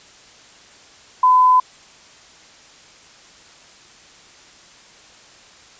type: tone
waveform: sine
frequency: 1010 Hz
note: B5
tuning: 39 cents sharp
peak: -9 dBFS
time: 1.23-1.6 s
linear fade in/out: 5 ms
effects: white hiss -46 dBFS RMS until 5.79 s + resampled to 16000 Hz